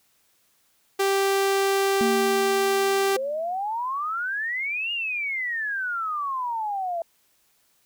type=tone; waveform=sawtooth; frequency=391.9 Hz; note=G4; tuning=in tune; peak=-16 dBFS; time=0.99-3.17 s; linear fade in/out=10 ms
type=tone with exponential decay; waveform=triangle; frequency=230 Hz; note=A#3; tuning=23 cents flat; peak=-20 dBFS; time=2.01-3.58 s; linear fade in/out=0 ms; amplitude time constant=340 ms
type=exponential two-way sweep; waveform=sine; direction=up then down; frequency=509 to 2866 to 660 Hz; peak=-25 dBFS; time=3.16-7.02 s; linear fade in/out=2 ms; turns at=4.92 s
effects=white hiss -65 dBFS RMS until 7.85 s